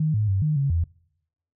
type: tone with pitch steps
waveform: sine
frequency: 155.5 / 106.5 / 96.8 / 152.7 / 138.8 / 83.9 Hz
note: D#3 / G#2 / G2 / D#3 / C#3 / E2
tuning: -1 / +44 / -21 / -32 / +3 / +31 cents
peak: -19 dBFS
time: 0-0.84 s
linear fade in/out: 5 ms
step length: 140 ms
effects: noise-tail reverb RT60 0.8 s tail -26 dB re dry